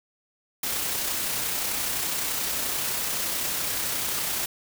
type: noise with amplitude modulation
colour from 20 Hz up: white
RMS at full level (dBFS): -27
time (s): 0.63-4.46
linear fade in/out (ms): 5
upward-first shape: sine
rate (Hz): 31.6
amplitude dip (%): 25
effects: none